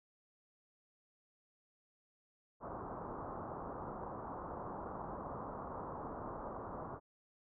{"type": "low-pass noise", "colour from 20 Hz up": "white", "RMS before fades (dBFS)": -45, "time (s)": [2.6, 7], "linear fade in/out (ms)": 50, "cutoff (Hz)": 1200, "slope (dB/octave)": 48, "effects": []}